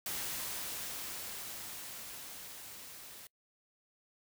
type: noise with level ramp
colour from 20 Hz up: white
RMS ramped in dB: -38 to -51 dBFS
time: 0.06-3.27 s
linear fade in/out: 2 ms
effects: noise-tail reverb RT60 0.1 s tail -25 dB re dry